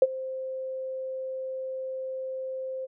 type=tone with ADSR envelope; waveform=sine; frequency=523.3 Hz; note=C5; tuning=in tune; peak=-12 dBFS; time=0.02-2.87 s; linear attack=3 ms; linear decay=37 ms; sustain=-19 dB; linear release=28 ms; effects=none